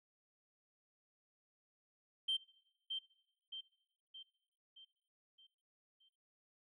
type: tone with echo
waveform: sine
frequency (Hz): 3136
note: G7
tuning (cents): 0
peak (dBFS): -32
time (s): 2.28-2.37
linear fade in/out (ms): 10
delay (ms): 620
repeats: 6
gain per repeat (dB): -6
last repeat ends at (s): 6.09
effects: noise-tail reverb RT60 0.9 s tail -23 dB re dry + tanh soft clip ceiling -30 dBFS